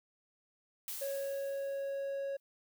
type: noise with exponential decay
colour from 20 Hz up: blue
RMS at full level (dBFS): -40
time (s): 0.88-2.4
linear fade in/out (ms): 1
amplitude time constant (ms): 330
type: tone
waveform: triangle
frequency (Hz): 552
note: C#5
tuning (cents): -7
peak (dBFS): -33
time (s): 1.01-2.37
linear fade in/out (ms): 10
effects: none